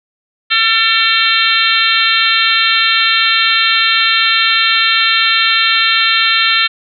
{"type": "harmonic tone with a mistuned harmonic", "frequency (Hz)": 452, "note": "A4", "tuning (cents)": 47, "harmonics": [3, 4, 5, 6, 7, 8, 9], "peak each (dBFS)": [-17, -17, -17, -17, -17, -17, -17], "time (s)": [0.5, 6.68], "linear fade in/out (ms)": 20, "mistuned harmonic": 4, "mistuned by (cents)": -26, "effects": []}